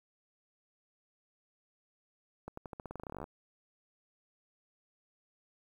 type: accelerating click train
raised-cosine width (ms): 1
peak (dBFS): -28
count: 20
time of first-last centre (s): 2.48-3.241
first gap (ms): 94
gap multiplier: 0.89
effects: 10-bit